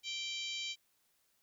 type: harmonic tone with a mistuned harmonic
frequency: 782 Hz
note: G5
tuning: 4 cents flat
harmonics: 3 / 4 / 5 / 6 / 7 / 8 / 9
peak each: -44 / -41 / -44 / -48 / -52 / -53 / -51 dBFS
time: 0.03-0.76 s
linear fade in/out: 50 ms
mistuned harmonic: 6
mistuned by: -17 cents
effects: white hiss -75 dBFS RMS until 1.42 s